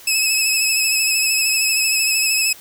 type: tone with vibrato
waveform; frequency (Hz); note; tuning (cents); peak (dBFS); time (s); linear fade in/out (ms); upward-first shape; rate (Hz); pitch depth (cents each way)
15% pulse; 2585; E7; -34; -8; 0.07-2.53; 5; triangle; 13; 39
effects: white hiss -42 dBFS RMS until 2.6 s